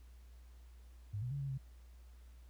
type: tone with pitch steps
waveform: sine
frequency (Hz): 102.8 / 123.6 / 140.8 / 138 / 133.7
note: G#2 / B2 / C#3 / C#3 / C3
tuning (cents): -17 / +2 / +27 / -7 / +38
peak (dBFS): -37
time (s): 1.13-1.58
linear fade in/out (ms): 10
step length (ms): 90
effects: added 60 Hz sine -54 dBFS peak until 2.49 s + pink hiss -71 dBFS RMS until 2.49 s

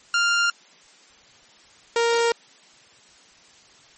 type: tone pair in turn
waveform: sawtooth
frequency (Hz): 1396.9 / 466.2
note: F6 / A#4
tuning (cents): 0 / 0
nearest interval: octave + perfect fifth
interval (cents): 1900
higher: first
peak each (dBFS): -14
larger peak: neither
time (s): 0.14-0.5 / 1.96-2.32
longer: neither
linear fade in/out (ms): 2
effects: white hiss -52 dBFS RMS until 3.97 s + MP3 32 kbps

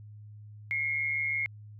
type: tone with amplitude modulation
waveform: sine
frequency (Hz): 2154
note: C7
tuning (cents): +50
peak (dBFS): -25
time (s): 0.71-1.46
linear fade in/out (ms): 0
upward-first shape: sine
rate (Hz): 146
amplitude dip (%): 55
effects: added 105 Hz sine -45 dBFS peak until 1.79 s

